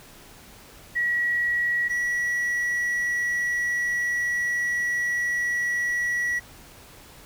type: tone pair in turn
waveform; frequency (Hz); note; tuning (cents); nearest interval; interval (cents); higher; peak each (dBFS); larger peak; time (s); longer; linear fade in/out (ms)
sine / triangle; 1922 / 1934.3; B6 / B6; -48 / -37; unison; 11; second; -21; neither; 0.95-1.89 / 1.89-6.4; second; 20
effects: pink hiss -48 dBFS RMS until 7.25 s